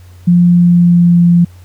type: tone with pitch glide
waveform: sine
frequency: 175.1 to 172.79 Hz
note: F3 to F3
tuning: +5 to -18 cents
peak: -4 dBFS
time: 0.27-1.45 s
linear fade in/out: 10 ms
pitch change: -23 cents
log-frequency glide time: 0.44-1.23 s
effects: added 90 Hz sine -34 dBFS peak until 1.64 s + pink hiss -48 dBFS RMS until 1.64 s